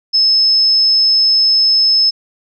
sine tone, 5210 Hz, E8, 21 cents flat, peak -8 dBFS, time 0.13-2.11 s, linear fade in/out 20 ms, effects none

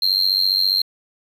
triangle tone with amplitude modulation, 4186 Hz, C8, in tune, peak -10 dBFS, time 0.02-0.82 s, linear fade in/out 5 ms, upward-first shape sine, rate 94.8 Hz, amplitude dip 100%, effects 7-bit

